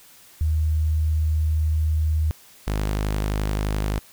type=tone pair in turn; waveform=sine / sawtooth; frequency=78 / 51.59 Hz; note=D#2 / G#1; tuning=+5 / -11 cents; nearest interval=perfect fifth; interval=716 cents; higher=first; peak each=-18 dBFS; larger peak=neither; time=0.41-2.31 / 2.67-3.99 s; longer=first; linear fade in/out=0 ms; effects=white hiss -50 dBFS RMS until 4.12 s